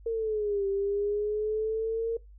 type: linear two-way sweep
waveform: sine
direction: down then up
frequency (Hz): 460.7 to 392 to 460.7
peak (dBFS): -26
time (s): 0.06-2.17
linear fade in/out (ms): 5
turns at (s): 0.67
effects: noise-tail reverb RT60 0.2 s tail -21 dB re dry + added 50 Hz sine -48 dBFS peak until 2.38 s